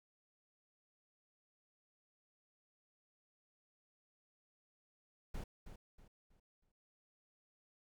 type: noise with echo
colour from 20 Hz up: brown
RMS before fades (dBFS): -43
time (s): 5.34-5.44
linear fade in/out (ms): 5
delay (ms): 320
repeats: 4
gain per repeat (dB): -9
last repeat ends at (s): 6.72
effects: none